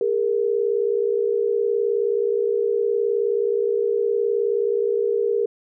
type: tone pair together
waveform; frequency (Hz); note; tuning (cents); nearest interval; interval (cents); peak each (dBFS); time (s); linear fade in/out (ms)
sine; 407 / 466.2; G#4 / A#4; -35 / 0; major second; 235; -21; 0.01-5.46; 2
effects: none